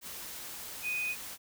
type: tone in noise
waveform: sine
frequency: 2489 Hz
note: D#7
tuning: in tune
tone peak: -31 dBFS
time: 0.82-1.16 s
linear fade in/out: 50 ms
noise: white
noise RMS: -43 dBFS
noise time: 0.01-1.38 s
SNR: +9 dB
effects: none